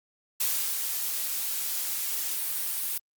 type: noise with ADSR envelope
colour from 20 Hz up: blue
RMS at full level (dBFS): -26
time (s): 0.4-2.98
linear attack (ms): 6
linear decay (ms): 330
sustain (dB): -4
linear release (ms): 4
effects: Opus 48 kbps